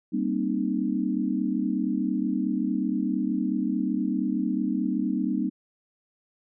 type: chord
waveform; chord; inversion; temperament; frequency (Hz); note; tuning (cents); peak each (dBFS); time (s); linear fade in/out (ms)
sine; C minor seventh; second; equal with one note detuned; 196 / 233.1 / 261.6 / 306.3; G3 / Bb3 / C4 / Eb4; 0 / 0 / 0 / -27; -29; 0.12-5.5; 20
effects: none